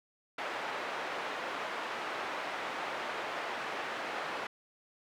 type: band-pass noise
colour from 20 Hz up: pink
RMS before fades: -38 dBFS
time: 0.38-4.47 s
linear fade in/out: 5 ms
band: 580 to 2200 Hz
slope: 12 dB/octave
effects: none